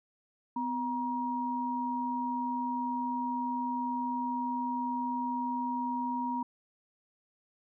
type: tone pair together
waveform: sine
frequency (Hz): 252 / 949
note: B3 / A#5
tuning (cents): +35 / +31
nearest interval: octave + major seventh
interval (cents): 2296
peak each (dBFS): -34 / -32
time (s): 0.56-6.43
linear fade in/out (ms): 5
effects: none